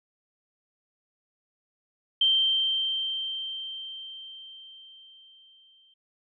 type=tone with exponential decay; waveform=sine; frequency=3136 Hz; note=G7; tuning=in tune; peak=-18 dBFS; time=2.21-5.94 s; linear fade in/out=5 ms; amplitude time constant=810 ms; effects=none